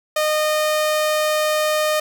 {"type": "tone", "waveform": "sawtooth", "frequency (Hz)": 613, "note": "D#5", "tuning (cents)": -26, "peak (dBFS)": -13, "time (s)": [0.16, 2], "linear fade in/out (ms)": 5, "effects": []}